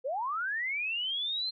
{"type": "linear sweep", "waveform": "sine", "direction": "up", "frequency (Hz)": [477.9, 4186], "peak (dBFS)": -30, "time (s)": [0.04, 1.51], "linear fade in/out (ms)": 20, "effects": []}